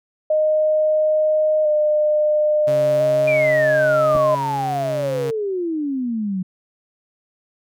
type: tone with vibrato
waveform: sine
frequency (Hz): 611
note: D#5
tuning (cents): -32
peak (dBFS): -14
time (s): 0.3-4.35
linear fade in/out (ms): 5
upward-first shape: square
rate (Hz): 0.37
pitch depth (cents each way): 18
type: tone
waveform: sawtooth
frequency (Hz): 138.59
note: C#3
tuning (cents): 0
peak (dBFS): -22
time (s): 2.67-5.31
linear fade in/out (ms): 10
type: exponential sweep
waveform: sine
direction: down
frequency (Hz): 2428 to 180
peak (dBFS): -20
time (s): 3.27-6.43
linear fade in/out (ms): 10
type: clicks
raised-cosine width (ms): 2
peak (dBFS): -15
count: 2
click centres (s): 4.151 / 4.163
effects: none